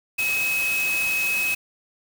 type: tone in noise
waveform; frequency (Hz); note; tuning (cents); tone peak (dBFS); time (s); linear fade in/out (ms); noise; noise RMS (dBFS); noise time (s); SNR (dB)
sine; 2559; D#7; +48; -21; 0.18-1.55; 10; white; -31; 0.18-1.55; +7
effects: none